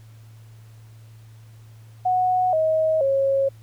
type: tone with pitch steps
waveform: sine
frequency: 736 / 633.4 / 545 Hz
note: F#5 / D#5 / C#5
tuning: -9 / +31 / -29 cents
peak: -17 dBFS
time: 2.05-3.49 s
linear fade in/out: 10 ms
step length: 480 ms
effects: added 111 Hz sine -43 dBFS peak until 3.62 s + pink hiss -58 dBFS RMS until 3.62 s